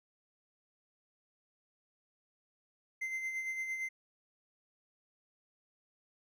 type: tone with tremolo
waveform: triangle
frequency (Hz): 2076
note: C7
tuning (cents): -14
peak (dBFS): -32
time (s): 3.01-3.89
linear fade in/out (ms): 10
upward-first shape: sine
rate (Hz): 8.8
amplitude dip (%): 45
effects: none